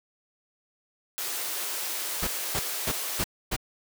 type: high-pass noise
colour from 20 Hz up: white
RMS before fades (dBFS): -32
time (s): 1.18-3.24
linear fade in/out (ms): 0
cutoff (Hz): 330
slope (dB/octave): 24
type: noise bursts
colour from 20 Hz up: pink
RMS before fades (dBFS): -28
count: 5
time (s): 2.22-3.565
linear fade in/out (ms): 10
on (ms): 53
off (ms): 270
effects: none